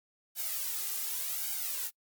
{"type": "noise with flanger", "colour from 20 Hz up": "blue", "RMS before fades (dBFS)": -35, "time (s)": [0.35, 1.91], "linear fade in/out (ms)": 50, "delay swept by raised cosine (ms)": [1.3, 2.5], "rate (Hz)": 0.87, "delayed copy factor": 0.9, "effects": ["noise-tail reverb RT60 0.1 s tail -25 dB re dry", "Opus 48 kbps"]}